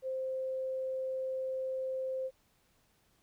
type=tone; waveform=sine; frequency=523 Hz; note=C5; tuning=1 cent flat; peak=-33 dBFS; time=0.02-2.31 s; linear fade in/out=50 ms; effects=pink hiss -71 dBFS RMS until 3.22 s